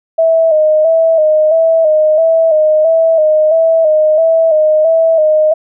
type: tone with vibrato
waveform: sine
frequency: 635 Hz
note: D#5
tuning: 35 cents sharp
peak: -6 dBFS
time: 0.18-5.54 s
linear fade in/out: 10 ms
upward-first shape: square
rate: 1.5 Hz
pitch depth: 48 cents each way
effects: none